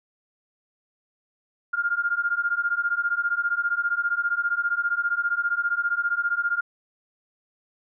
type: beating tone pair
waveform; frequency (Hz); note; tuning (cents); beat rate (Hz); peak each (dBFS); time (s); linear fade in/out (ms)
sine; 1400 / 1415; F6 / F6; +4 / +22; 15; -25; 1.73-6.61; 10
effects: none